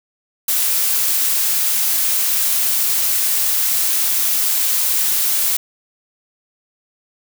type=noise; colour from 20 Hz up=blue; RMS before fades=-17 dBFS; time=0.48-5.57 s; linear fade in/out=5 ms; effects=none